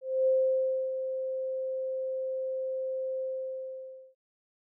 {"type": "tone with ADSR envelope", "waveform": "sine", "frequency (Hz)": 523.3, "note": "C5", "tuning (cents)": 0, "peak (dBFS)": -21, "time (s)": [0.01, 4.15], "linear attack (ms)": 260, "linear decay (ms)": 640, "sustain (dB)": -9, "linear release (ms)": 940, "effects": []}